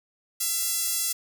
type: tone with high-pass filter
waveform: sawtooth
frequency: 674 Hz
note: E5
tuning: 38 cents sharp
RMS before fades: -27 dBFS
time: 0.4-1.13 s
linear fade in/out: 10 ms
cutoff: 7500 Hz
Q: 0.84
effects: none